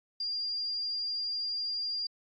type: tone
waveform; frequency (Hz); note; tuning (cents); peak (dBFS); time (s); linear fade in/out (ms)
sine; 4796; D8; +36; -31; 0.2-2.07; 5
effects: AAC 64 kbps